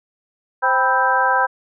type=harmonic tone with a mistuned harmonic; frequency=261.6 Hz; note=C4; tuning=in tune; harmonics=2 / 3 / 4 / 5 / 6; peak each=-24 / -20 / -18 / -23 / -19 dBFS; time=0.62-1.47 s; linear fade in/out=20 ms; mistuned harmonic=4; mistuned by=-97 cents; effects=none